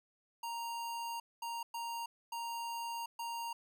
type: tone bursts at uneven times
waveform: square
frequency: 932.3 Hz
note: A#5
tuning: in tune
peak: -39 dBFS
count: 5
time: 0.43-1.2 / 1.42-1.63 / 1.74-2.06 / 2.32-3.06 / 3.19-3.53 s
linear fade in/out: 5 ms
effects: none